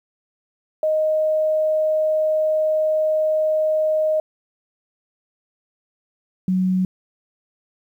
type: tone pair in turn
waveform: sine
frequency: 622.3 / 185.48 Hz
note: D#5 / F#3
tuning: 0 / +5 cents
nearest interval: octave + major sixth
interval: 2095 cents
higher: first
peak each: -16 dBFS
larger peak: neither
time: 0.83-4.2 / 6.48-6.85 s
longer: first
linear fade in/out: 2 ms
effects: 9-bit